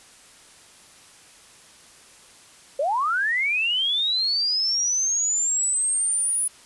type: linear sweep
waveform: sine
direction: up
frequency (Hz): 523.3 to 9956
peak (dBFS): -20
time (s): 2.79-6.48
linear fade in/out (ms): 5
effects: white hiss -50 dBFS RMS until 6.65 s + resampled to 24000 Hz